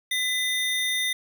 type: tone pair together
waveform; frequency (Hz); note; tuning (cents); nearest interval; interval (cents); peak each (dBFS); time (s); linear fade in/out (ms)
square; 2007 / 3635; B6 / A#7; +27 / -44; minor seventh; 1029; -27; 0.11-1.13; 5
effects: none